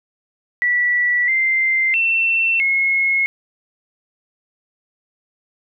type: tone with pitch steps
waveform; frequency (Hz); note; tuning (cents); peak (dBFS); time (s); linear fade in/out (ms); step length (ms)
sine; 1954 / 2086 / 2692 / 2169; B6 / C7 / E7 / C#7; -19 / -6 / +36 / -38; -14; 0.62-3.26; 0; 660
effects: none